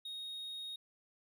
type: tone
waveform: triangle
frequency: 3736 Hz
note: A#7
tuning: 3 cents sharp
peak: -40 dBFS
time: 0.05-0.76 s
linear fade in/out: 5 ms
effects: none